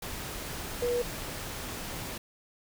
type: tone in noise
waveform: sine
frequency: 484.1 Hz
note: B4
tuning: 35 cents flat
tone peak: -26 dBFS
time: 0.82-1.02 s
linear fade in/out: 5 ms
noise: pink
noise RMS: -38 dBFS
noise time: 0.02-2.18 s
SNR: +9 dB
effects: none